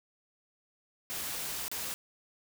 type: noise with dropouts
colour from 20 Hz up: white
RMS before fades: -37 dBFS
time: 1.1-1.94 s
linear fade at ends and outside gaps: 0 ms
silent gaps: 1.681-1.715 s
effects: none